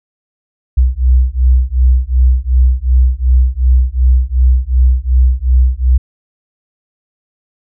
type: beating tone pair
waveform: sine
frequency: 61.8 / 64.5 Hz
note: B1 / C2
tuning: +2 / -24 cents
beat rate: 2.7 Hz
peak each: -10 dBFS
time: 0.77-5.98 s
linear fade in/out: 10 ms
effects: none